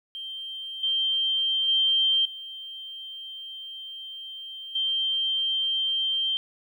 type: tone with level steps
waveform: sine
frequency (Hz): 3148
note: G7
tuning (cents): +7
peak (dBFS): -33 / -22 / -19 / -36 / -23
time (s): 0.15-6.37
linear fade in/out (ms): 0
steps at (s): 0.83 / 1.68 / 2.25 / 4.75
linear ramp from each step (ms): 5
effects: 10-bit